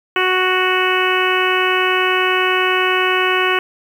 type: harmonic tone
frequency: 370 Hz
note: F#4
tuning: in tune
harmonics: 1 / 2 / 3 / 4 / 5 / 6 / 7 / 8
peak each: -19 / -25 / -20 / -21 / -23 / -24 / -22 / -23 dBFS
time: 0.16-3.59 s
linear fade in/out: 2 ms
effects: 7-bit